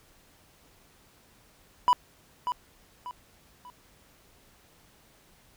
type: tone with echo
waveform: triangle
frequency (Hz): 987.8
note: B5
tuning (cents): 0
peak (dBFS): -15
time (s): 1.88-1.93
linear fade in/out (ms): 0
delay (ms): 590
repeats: 3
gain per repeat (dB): -9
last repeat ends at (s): 3.7
effects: pink hiss -60 dBFS RMS until 5.56 s